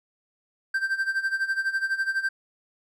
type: tone with tremolo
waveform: triangle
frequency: 1568 Hz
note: G6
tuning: in tune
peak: -19 dBFS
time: 0.74-2.29 s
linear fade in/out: 5 ms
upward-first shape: sine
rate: 12 Hz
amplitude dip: 80%
effects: none